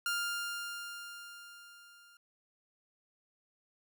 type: tone with level ramp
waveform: sawtooth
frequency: 1400 Hz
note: F6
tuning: 4 cents sharp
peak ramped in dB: -27 to -55 dBFS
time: 0.06-2.17 s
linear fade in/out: 2 ms
effects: none